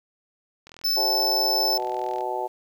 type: click train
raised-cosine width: 0.2 ms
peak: -27 dBFS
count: 65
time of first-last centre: 0.67-2.208 s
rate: 41.6 Hz
type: tone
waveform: square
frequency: 5274 Hz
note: E8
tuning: in tune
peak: -21 dBFS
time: 0.84-1.78 s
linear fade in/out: 10 ms
type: harmonic tone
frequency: 124.4 Hz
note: B2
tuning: 13 cents sharp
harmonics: 3 / 4 / 5 / 6 / 7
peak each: -32 / -34 / -33 / -32 / -29 dBFS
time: 0.96-2.48 s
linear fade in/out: 20 ms
effects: 9-bit